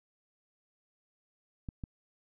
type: clicks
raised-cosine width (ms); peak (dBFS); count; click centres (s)
5; -26; 2; 1.688 / 1.838
effects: none